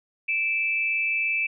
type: tone pair together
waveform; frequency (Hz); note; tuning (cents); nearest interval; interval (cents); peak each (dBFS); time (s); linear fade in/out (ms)
sine; 2343 / 2620; D7 / E7; -5 / -11; major second; 194; -25; 0.28-1.47; 10
effects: none